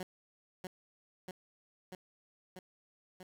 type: tone with echo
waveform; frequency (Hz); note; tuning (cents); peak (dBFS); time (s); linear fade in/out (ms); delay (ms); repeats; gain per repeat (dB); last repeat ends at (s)
15% pulse; 184.2; F#3; -7; -32; 0-0.03; 2; 640; 5; -2; 3.23
effects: none